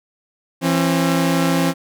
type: tone pair together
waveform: sawtooth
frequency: 168.5 / 269 Hz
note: E3 / C4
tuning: +38 / +48 cents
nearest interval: minor sixth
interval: 810 cents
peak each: -14 dBFS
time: 0.61-1.74 s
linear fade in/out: 50 ms
effects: none